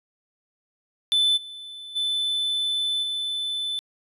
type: tone with level steps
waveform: triangle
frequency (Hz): 3514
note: A7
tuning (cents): -3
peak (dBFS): -16 / -35 / -21 / -24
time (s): 1.12-3.79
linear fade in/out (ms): 0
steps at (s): 1.36 / 1.95 / 3.02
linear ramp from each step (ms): 20
effects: resampled to 32000 Hz